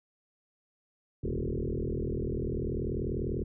sine tone with frequency modulation, 145.4 Hz, D3, 17 cents flat, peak -29 dBFS, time 1.23-3.44 s, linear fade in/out 10 ms, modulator 40.2 Hz, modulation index 7.2, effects none

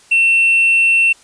triangle tone with hard clipping, 2700 Hz, E7, 41 cents sharp, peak -8 dBFS, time 0.11-1.13 s, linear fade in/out 10 ms, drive 1 dB, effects white hiss -47 dBFS RMS until 1.23 s + resampled to 22050 Hz

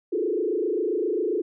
sine tone with frequency modulation, 390.9 Hz, G4, 5 cents flat, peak -22 dBFS, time 0.12-1.42 s, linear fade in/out 10 ms, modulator 27.5 Hz, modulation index 2.3, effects none

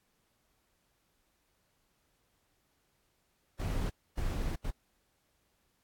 brown noise bursts at uneven times, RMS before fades -33 dBFS, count 3, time 3.59-3.9 / 4.17-4.56 / 4.64-4.71 s, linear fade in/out 10 ms, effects pink hiss -75 dBFS RMS until 5.83 s + AAC 64 kbps

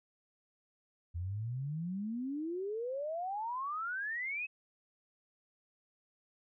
sine exponential sweep, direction up, 82.41 to 2600 Hz, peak -35 dBFS, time 1.14-4.47 s, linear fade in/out 20 ms, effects none

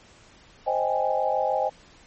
sine chord, Ab major seventh, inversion first, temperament equal, 523.3 / 622.3 / 784 / 830.6 Hz, C5 / Eb5 / G5 / Ab5, 0 / 0 / 0 / 0 cents, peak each -27 / -27 / -27 / -27 dBFS, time 0.66-1.7 s, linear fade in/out 20 ms, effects pink hiss -53 dBFS RMS until 2.06 s + MP3 32 kbps

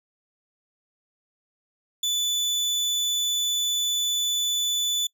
30% pulse tone, 3485 Hz, A7, 17 cents flat, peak -20 dBFS, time 2.03-5.07 s, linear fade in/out 5 ms, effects noise-tail reverb RT60 0.1 s tail -25 dB re dry

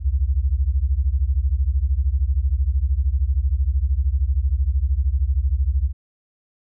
sine beating tone pair, 61.74 / 74.74 Hz, B1 / D2, 0 / +31 cents, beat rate 13 Hz, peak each -19 / -20 dBFS, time 0-5.93 s, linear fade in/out 50 ms, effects none

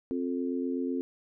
harmonic tone, 88 Hz, F2, 14 cents sharp, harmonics 3 / 4 / 5, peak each -30 / -35 / -37 dBFS, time 0.11-1.01 s, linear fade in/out 0 ms, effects none

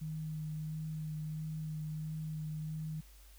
sine tone with vibrato, 155.56 Hz, D#3, in tune, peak -37 dBFS, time 0.01-3.01 s, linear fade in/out 10 ms, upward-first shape sine, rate 1.5 Hz, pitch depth 14 cents each way, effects added 50 Hz sine -55 dBFS peak until 3.38 s + white hiss -63 dBFS RMS until 3.38 s

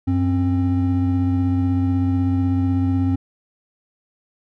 triangle tone pair together, 94.1 / 266.2 Hz, F#2 / C4, +30 / +30 cents, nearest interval octave + tritone, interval 1800 cents, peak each -17 dBFS, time 0.07-3.16 s, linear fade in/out 10 ms, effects none

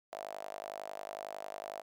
sawtooth tone with high-pass filter, 51 Hz, G#1, 31 cents flat, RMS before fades -44 dBFS, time 0.12-1.82 s, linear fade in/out 10 ms, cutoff 660 Hz, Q 6.5, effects none

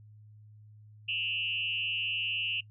sine tone with frequency modulation, 2785 Hz, F7, 5 cents flat, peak -29 dBFS, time 1.08-2.61 s, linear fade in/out 10 ms, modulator 166 Hz, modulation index 1.2, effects noise-tail reverb RT60 0.1 s tail -23 dB re dry + added 106 Hz sine -51 dBFS peak until 2.7 s

